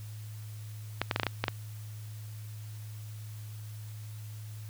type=clicks; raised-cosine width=0.3 ms; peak=-11 dBFS; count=8; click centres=1.016 / 1.112 / 1.161 / 1.198 / 1.233 / 1.267 / 1.44 / 1.482 s; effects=added 107 Hz sine -40 dBFS peak until 4.69 s + white hiss -55 dBFS RMS until 4.69 s